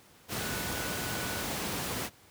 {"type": "tone in noise", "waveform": "sine", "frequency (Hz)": 1480, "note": "F#6", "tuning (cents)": 0, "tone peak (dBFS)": -42, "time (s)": [0.38, 1.45], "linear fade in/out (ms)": 50, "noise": "pink", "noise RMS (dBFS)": -34, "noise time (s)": [0.28, 2.1], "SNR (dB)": -11, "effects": ["pink hiss -58 dBFS RMS until 2.3 s", "high-pass 80 Hz 12 dB/octave"]}